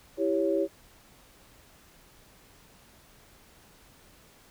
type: chord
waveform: sine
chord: C# diminished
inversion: first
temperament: equal with one note detuned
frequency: 329.6 / 394.7 / 554.4 Hz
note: E4 / G4 / C#5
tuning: 0 / +12 / 0 cents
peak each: -28 dBFS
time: 0.17-0.68 s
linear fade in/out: 50 ms
effects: pink hiss -57 dBFS RMS until 4.5 s